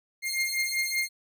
sawtooth beating tone pair, 2119 / 2124.2 Hz, C7 / C7, +21 / +26 cents, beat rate 5.2 Hz, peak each -26 dBFS, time 0.22-1.09 s, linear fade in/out 50 ms, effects none

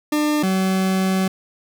40% pulse tone pair in turn, 299.7 / 189.2 Hz, D4 / F#3, +35 / +39 cents, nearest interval minor sixth, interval 796 cents, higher first, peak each -16 dBFS, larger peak neither, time 0.12-0.43 / 0.43-1.28 s, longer second, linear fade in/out 5 ms, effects none

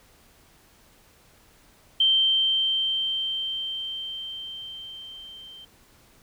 sine tone with level ramp, 3130 Hz, G7, 3 cents flat, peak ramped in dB -16 to -42 dBFS, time 2-5.65 s, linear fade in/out 5 ms, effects pink hiss -57 dBFS RMS until 6.22 s

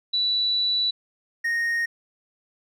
sine / triangle tone pair in turn, 3951 / 1859.2 Hz, B7 / A#6, 0 / -5 cents, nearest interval octave + minor second, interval 1305 cents, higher first, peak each -20 dBFS, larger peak neither, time 0.13-0.91 / 1.44-1.86 s, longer first, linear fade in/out 10 ms, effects none

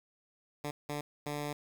10% pulse tone bursts at uneven times, 146.83 Hz, D3, in tune, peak -27 dBFS, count 3, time 0.64-0.71 / 0.89-1.01 / 1.26-1.53 s, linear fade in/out 5 ms, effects 10-bit

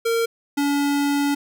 square tone pair in turn, 460 / 285.1 Hz, A#4 / C#4, -23 / +49 cents, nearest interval minor sixth, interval 828 cents, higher first, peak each -19 dBFS, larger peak neither, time 0.05-0.26 / 0.57-1.35 s, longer second, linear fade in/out 10 ms, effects none

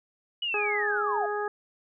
sine linear sweep, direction down, 2960 to 659 Hz, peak -27 dBFS, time 0.42-1.26 s, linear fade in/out 5 ms
harmonic tone, 415.3 Hz, G#4, in tune, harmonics 1 / 2 / 3 / 4, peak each -30 / -33 / -35 / -36 dBFS, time 0.54-1.48 s, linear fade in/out 2 ms
effects none

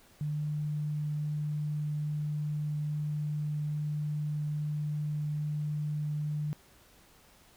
sine tone, 149.8 Hz, D3, 35 cents sharp, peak -30 dBFS, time 0.21-6.53 s, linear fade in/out 0 ms, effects pink hiss -60 dBFS RMS until 7.56 s

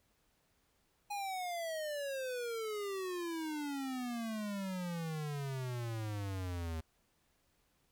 square exponential sweep, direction down, 830.6 to 79 Hz, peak -38 dBFS, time 1.1-6.81 s, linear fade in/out 10 ms, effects pink hiss -75 dBFS RMS until 7.91 s

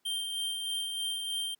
square tone with tremolo, 3159 Hz, G7, 13 cents sharp, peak -31 dBFS, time 0.05-1.55 s, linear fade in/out 10 ms, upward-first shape sine, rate 3.2 Hz, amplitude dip 35%, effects pink hiss -75 dBFS RMS until 1.59 s + high-pass 200 Hz 12 dB/octave

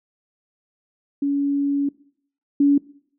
sine tone pair in turn, 282.2 / 283.8 Hz, C#4 / C#4, +31 / +41 cents, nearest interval unison, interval 10 cents, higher second, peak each -18 / -12 dBFS, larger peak second, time 1.22-1.89 / 2.6-2.78 s, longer first, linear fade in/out 5 ms, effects noise-tail reverb RT60 0.6 s tail -21 dB re dry

